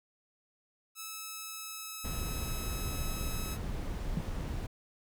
5% pulse tone with pitch glide, 1301 to 1292 Hz, E6 to E6, -23 to -35 cents, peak -29 dBFS, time 0.95-3.58 s, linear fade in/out 50 ms, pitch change -12 cents, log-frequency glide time 1.15-2.33 s
brown noise, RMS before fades -36 dBFS, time 2.04-4.67 s, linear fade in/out 10 ms
sine tone with exponential decay, 164.81 Hz, E3, in tune, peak -24 dBFS, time 4.17-4.25 s, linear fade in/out 2 ms, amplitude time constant 17 ms
effects none

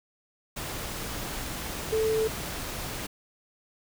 sine tone in noise, 440 Hz, A4, in tune, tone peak -23 dBFS, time 1.92-2.28 s, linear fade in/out 10 ms, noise pink, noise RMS -35 dBFS, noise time 0.56-3.07 s, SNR +9 dB, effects none

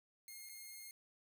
5% pulse tone with dropouts, 2136 Hz, C7, 35 cents sharp, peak -40 dBFS, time 0.28-0.91 s, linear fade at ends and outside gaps 1 ms, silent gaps 0.49-0.494 s, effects 13-bit

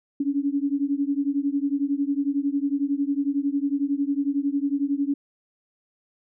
sine beating tone pair, 277.2 / 288.2 Hz, C#4 / D4, 0 / -33 cents, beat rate 11 Hz, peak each -24 / -25 dBFS, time 0.2-5.14 s, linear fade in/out 5 ms, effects none

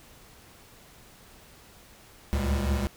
square tone cluster, 69.5 / 74.7 / 113.3 / 198.5 Hz, C#2 / D2 / A#2 / G3, +5 / +30 / -49 / +22 cents, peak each -27 / -32 / -36 / -34 dBFS, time 2.33-2.87 s, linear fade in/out 0 ms, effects pink hiss -53 dBFS RMS until 2.96 s

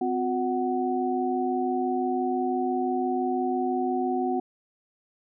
sine tone cluster, 256 / 361.9 / 745 Hz, C4 / F#4 / F#5, -38 / -38 / +12 cents, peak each -28 dBFS, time 0.01-4.4 s, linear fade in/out 5 ms, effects none

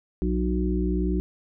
harmonic tone with a mistuned harmonic, 61.1 Hz, B1, 18 cents flat, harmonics 1 / 3 / 5 / 6, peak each -25 / -27 / -29 / -30 dBFS, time 0.22-1.2 s, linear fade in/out 0 ms, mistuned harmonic 1, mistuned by -16 cents, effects none

